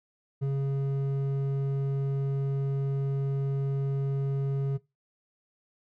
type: tone with hard clipping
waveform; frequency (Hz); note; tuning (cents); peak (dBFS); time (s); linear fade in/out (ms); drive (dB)
sine; 137.6; C#3; -12; -27; 0.41-4.78; 20; 6
effects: noise-tail reverb RT60 0.2 s tail -18 dB re dry